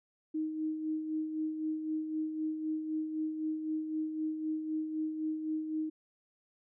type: tone with tremolo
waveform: sine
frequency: 312.4 Hz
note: D#4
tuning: 7 cents sharp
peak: -30 dBFS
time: 0.34-5.9 s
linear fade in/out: 10 ms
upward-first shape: sine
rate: 3.9 Hz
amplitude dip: 50%
effects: none